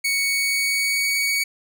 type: tone with pitch glide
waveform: sawtooth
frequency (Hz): 2227 to 2246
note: C#7 to C#7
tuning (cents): +7 to +22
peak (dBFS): -16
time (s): 0.04-1.44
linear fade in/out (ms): 10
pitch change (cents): +15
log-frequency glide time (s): 0.26-1.1
effects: none